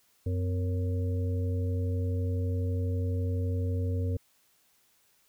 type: harmonic tone with a mistuned harmonic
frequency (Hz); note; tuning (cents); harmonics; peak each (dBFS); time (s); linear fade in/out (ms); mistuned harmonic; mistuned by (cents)
92; F#2; -9; 1 / 3 / 5 / 6; -27 / -38 / -39 / -46; 0.26-4.17; 5; 3; -130
effects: white hiss -67 dBFS RMS until 5.28 s